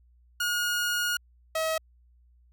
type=tone pair in turn; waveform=sawtooth; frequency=1437 / 640.1 Hz; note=F6 / D#5; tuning=+49 / +49 cents; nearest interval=octave + major second; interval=1400 cents; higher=first; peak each=-22 / -22 dBFS; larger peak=neither; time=0.4-1.17 / 1.55-1.78 s; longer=first; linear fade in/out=5 ms; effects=added 60 Hz sine -57 dBFS peak until 2.52 s